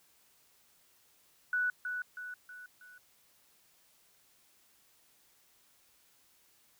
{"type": "tone with echo", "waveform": "sine", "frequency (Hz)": 1480, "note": "F#6", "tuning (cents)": 0, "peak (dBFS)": -28, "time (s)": [1.53, 1.7], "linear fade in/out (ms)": 2, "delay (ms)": 320, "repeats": 4, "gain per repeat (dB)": -6, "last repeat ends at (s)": 2.98, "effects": ["white hiss -67 dBFS RMS until 6.79 s"]}